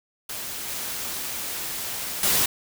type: noise with level steps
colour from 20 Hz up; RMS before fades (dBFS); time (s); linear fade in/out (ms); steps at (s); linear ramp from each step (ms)
white; -33 / -31 / -21; 0.29-2.46; 5; 0.68 / 2.23; 2
effects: none